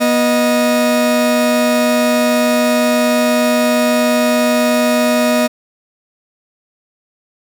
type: tone pair together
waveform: 40% pulse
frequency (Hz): 242.3 / 620.5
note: B3 / D#5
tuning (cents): -33 / -5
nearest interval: octave + major third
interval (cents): 1628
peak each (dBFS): -13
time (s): 0-5.48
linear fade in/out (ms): 20
effects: none